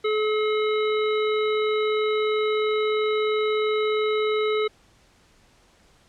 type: harmonic tone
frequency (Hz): 428.5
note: A4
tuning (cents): -46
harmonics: 1 / 3 / 5 / 7 / 9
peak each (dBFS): -21 / -30 / -32 / -39 / -35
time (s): 0.04-4.68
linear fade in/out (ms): 10
effects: pink hiss -58 dBFS RMS until 6.08 s + low-pass 8000 Hz 12 dB/octave